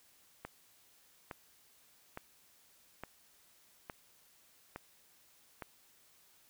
click train, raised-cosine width 0.5 ms, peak -27 dBFS, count 7, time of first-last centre 0.45-5.622 s, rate 1.16 Hz, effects white hiss -66 dBFS RMS until 6.49 s

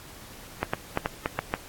clicks, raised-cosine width 0.5 ms, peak -9 dBFS, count 7, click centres 0.63 / 0.735 / 0.974 / 1.059 / 1.259 / 1.39 / 1.539 s, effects pink hiss -46 dBFS RMS until 1.68 s + AAC 64 kbps

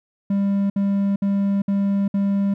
triangle tone bursts, 198.8 Hz, G3, 25 cents sharp, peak -15 dBFS, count 5, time 0.3-2.54 s, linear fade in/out 5 ms, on 400 ms, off 60 ms, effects none

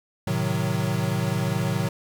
square chord, A diminished seventh, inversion none, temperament equal, 110 / 130.81 / 155.56 / 185 Hz, A2 / C3 / Eb3 / Gb3, 0 / 0 / 0 / 0 cents, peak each -29 dBFS, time 0.27-1.89 s, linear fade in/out 5 ms, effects 10-bit

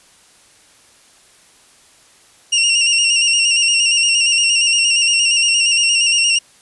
25% pulse tone with vibrato, 2784 Hz, F7, 6 cents flat, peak -8 dBFS, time 2.52-6.39 s, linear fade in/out 10 ms, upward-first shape square, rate 8.6 Hz, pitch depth 36 cents each way, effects white hiss -49 dBFS RMS until 6.61 s + resampled to 24000 Hz

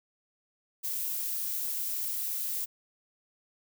violet noise, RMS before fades -33 dBFS, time 0.83-2.66 s, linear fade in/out 20 ms, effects none

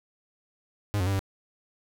45% pulse tone with pitch steps, 102.9 / 90.1 / 98.4 / 97.3 Hz, G#2 / F#2 / G2 / G2, -16 / -45 / +7 / -12 cents, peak -24 dBFS, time 0.94-1.192 s, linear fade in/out 0 ms, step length 63 ms, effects none

